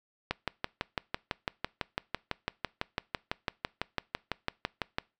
click train, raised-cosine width 0.3 ms, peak -13 dBFS, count 29, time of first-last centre 0.31-4.984 s, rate 5.99 Hz, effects noise-tail reverb RT60 0.3 s tail -24 dB re dry

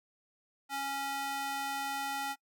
square tone with high-pass filter, 276.5 Hz, C#4, 4 cents flat, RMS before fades -36 dBFS, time 0.69-2.36 s, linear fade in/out 50 ms, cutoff 850 Hz, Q 1.3, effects noise-tail reverb RT60 0.1 s tail -23 dB re dry

